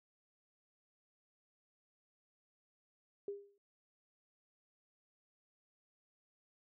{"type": "tone with exponential decay", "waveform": "sine", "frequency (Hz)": 402.9, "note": "G4", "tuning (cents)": 48, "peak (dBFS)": -36, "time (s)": [3.28, 3.58], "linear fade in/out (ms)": 2, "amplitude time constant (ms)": 64, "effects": []}